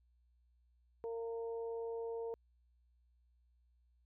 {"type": "harmonic tone", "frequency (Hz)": 229.6, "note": "A#3", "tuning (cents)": -26, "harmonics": [2, 3, 4], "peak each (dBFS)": [-39, -54, -53], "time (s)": [1.04, 2.34], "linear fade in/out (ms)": 0, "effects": ["added 60 Hz sine -69 dBFS peak until 4.05 s"]}